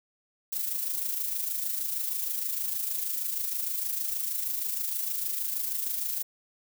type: noise with amplitude modulation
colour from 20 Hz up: violet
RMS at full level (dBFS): -29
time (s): 0.52-6.23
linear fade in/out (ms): 10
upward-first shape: sine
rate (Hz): 26.4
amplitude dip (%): 50
effects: none